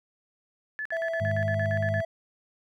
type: tone bursts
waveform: sine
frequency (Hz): 1728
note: A6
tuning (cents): -32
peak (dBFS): -30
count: 11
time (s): 0.79-2.004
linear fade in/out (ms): 0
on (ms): 64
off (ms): 51
type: tone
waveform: triangle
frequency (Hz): 659.3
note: E5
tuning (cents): 0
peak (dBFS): -26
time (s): 0.92-2.05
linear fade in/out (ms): 5
type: harmonic tone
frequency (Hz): 51.2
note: G#1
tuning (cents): -24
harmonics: 2 / 3 / 4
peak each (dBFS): -27 / -37 / -37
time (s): 1.2-2.02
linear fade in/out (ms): 20
effects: none